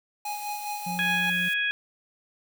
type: tone with tremolo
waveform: square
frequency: 830.6 Hz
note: G#5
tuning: in tune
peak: -30 dBFS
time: 0.25-1.3 s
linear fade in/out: 5 ms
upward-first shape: sine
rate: 4.9 Hz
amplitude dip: 50%
type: noise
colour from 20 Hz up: blue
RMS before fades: -42 dBFS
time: 0.25-1.54 s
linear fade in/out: 5 ms
type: tone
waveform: triangle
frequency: 178.1 Hz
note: F3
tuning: 34 cents sharp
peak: -30 dBFS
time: 0.86-1.49 s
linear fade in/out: 10 ms
type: harmonic tone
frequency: 830.6 Hz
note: G#5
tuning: in tune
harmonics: 2 / 3 / 4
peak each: -26 / -28 / -32 dBFS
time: 0.99-1.71 s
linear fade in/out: 0 ms
effects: none